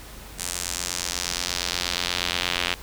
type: tone with band-pass filter sweep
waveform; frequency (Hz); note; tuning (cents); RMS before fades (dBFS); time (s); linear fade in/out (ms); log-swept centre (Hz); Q
sawtooth; 88.4; F2; +22; -28; 0.38-2.75; 20; 8400 to 3000; 1.6
effects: added 50 Hz sine -43 dBFS peak until 2.82 s + pink hiss -43 dBFS RMS until 2.82 s